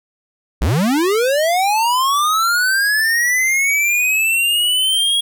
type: linear sweep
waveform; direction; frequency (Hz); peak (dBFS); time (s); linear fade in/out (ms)
square; up; 44.78 to 3322; -14; 0.61-5.21; 10
effects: none